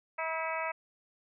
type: harmonic tone with a mistuned harmonic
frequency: 322.5 Hz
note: E4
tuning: 38 cents flat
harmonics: 2 / 3 / 4 / 5 / 6 / 7 / 8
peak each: -37 / -37 / -39 / -44 / -41 / -40 / -43 dBFS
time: 0.18-0.72 s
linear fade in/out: 10 ms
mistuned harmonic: 6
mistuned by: +34 cents
effects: none